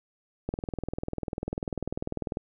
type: click train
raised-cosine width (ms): 2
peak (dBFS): -17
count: 39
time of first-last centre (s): 0.49-2.371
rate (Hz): 20.2
effects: none